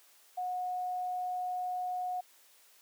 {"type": "tone", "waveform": "sine", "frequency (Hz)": 728, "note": "F#5", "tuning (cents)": -28, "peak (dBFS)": -32, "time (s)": [0.37, 2.21], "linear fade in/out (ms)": 10, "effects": ["white hiss -62 dBFS RMS until 2.81 s", "high-pass 400 Hz 12 dB/octave"]}